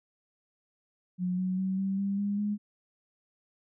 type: tone with pitch steps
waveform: sine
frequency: 181 / 185.12 / 189.34 / 193.66 / 198.07 / 202.6 / 207.2 Hz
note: F#3 / F#3 / F#3 / G3 / G3 / G#3 / G#3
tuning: -38 / +1 / +40 / -21 / +18 / -43 / -4 cents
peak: -27 dBFS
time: 1.18-2.58 s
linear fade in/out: 50 ms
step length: 200 ms
effects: none